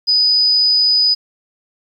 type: tone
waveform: sine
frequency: 4978 Hz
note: D#8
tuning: in tune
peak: -10 dBFS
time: 0.07-1.15 s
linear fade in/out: 20 ms
effects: 8-bit